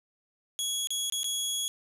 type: tone with dropouts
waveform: 20% pulse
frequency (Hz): 3340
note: G#7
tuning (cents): +9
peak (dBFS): -23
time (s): 0.59-1.68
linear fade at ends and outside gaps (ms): 0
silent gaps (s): 0.872-0.905 / 1.099-1.123 / 1.232-1.243
effects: none